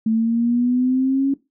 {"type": "exponential sweep", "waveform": "sine", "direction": "up", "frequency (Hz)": [220, 277.2], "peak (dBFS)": -15, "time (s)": [0.06, 1.34], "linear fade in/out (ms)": 5, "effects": ["noise-tail reverb RT60 0.2 s tail -17 dB re dry"]}